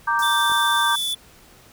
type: chord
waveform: sine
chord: G minor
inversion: first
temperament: equal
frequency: 932.3 / 1174.7 / 1568 Hz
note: Bb5 / D6 / G6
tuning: 0 / 0 / 0 cents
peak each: -22 dBFS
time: 0.07-0.96 s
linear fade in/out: 10 ms
type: high-pass noise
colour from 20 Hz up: pink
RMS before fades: -35 dBFS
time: 0.19-1.13 s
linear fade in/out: 0 ms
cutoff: 5000 Hz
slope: 48 dB/octave
type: tone with pitch glide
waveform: square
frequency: 3535 to 3468 Hz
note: A7 to A7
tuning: +7 to -26 cents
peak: -23 dBFS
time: 0.22-1.15 s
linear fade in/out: 10 ms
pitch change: -33 cents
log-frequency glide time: 0.82-0.94 s
type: clicks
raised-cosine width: 2 ms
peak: -27 dBFS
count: 2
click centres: 0.498 / 0.519 s
effects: pink hiss -50 dBFS RMS until 1.72 s